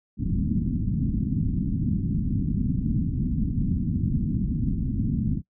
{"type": "low-pass noise", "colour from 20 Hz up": "white", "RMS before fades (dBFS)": -25, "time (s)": [0.17, 5.42], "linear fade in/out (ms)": 50, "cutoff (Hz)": 260, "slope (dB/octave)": 48, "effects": ["noise-tail reverb RT60 0.1 s tail -21 dB re dry"]}